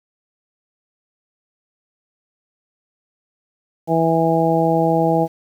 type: harmonic tone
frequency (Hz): 164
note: E3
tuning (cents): -9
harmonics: 1 / 2 / 3 / 4 / 5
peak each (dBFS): -20 / -20 / -20 / -20 / -20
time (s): 3.87-5.28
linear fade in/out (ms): 50
effects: 8-bit